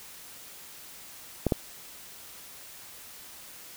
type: clicks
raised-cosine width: 2 ms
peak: -10 / -9 dBFS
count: 2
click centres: 1.467 / 1.522 s
effects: white hiss -47 dBFS RMS until 3.76 s